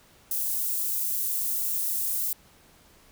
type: high-pass noise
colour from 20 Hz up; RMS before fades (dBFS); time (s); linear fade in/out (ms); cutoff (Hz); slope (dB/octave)
white; -28; 0.31-2.33; 2; 11000; 12
effects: pink hiss -57 dBFS RMS until 3.11 s